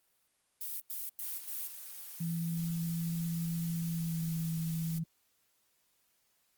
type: noise bursts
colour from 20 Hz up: violet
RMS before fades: -39 dBFS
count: 4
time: 0.61-1.67 s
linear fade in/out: 0 ms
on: 190 ms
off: 100 ms
type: noise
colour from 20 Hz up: blue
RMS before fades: -46 dBFS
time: 1.21-4.99 s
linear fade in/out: 10 ms
type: tone with pitch glide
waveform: sine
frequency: 167 to 163.19 Hz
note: E3 to E3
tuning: +23 to -17 cents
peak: -32 dBFS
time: 2.2-5.04 s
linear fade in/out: 10 ms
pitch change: -40 cents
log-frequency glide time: 3.85-4.26 s
effects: white hiss -74 dBFS RMS until 6.57 s + Opus 32 kbps